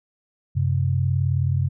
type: tone pair together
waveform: sine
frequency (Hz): 94.2 / 133.22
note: F#2 / C3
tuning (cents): +32 / +32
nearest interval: tritone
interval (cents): 600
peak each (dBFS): -21 / -21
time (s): 0.55-1.69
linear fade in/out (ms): 20
effects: none